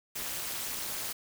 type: noise with amplitude modulation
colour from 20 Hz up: white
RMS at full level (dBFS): -32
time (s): 0.15-1.13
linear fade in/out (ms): 10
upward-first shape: sine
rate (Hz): 229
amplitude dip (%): 100
effects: none